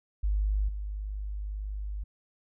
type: tone with level steps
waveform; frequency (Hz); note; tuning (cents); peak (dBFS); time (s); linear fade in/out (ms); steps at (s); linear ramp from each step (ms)
sine; 50.9; G#1; -34; -24 / -32; 0.23-2.04; 10; 0.68; 10
effects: none